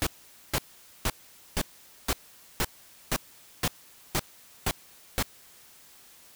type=noise bursts; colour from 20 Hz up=pink; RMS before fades=-26 dBFS; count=11; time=0.02-5.226 s; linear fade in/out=0 ms; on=46 ms; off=470 ms; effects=white hiss -54 dBFS RMS until 6.35 s